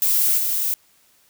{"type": "noise with level steps", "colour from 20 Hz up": "violet", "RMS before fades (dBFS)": [-18, -22], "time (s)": [0.02, 0.74], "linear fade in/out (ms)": 0, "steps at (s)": 0.37, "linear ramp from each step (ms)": 20, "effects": ["white hiss -58 dBFS RMS until 1.29 s"]}